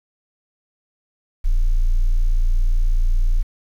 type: tone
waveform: sine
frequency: 29.14 Hz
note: A#0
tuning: in tune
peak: -11 dBFS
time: 1.44-3.43 s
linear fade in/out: 20 ms
effects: tanh soft clip ceiling -11 dBFS + 8-bit